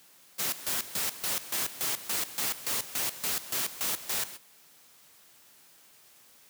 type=noise with tremolo; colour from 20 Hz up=white; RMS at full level=-30 dBFS; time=0.38-4.38 s; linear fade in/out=20 ms; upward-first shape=square; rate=3.5 Hz; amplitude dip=80%; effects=white hiss -58 dBFS RMS until 6.49 s + high-pass 100 Hz 12 dB/octave